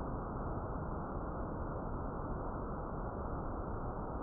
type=low-pass noise; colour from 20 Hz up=pink; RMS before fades=-40 dBFS; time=0-4.22 s; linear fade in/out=0 ms; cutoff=1400 Hz; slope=96 dB/octave; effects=none